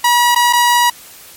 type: tone with dropouts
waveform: sawtooth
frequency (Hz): 964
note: B5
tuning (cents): -42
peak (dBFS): -5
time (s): 0.04-0.9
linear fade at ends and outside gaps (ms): 5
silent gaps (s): 0.349-0.359 / 0.528-0.532
effects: white hiss -38 dBFS RMS until 1.36 s + MP3 64 kbps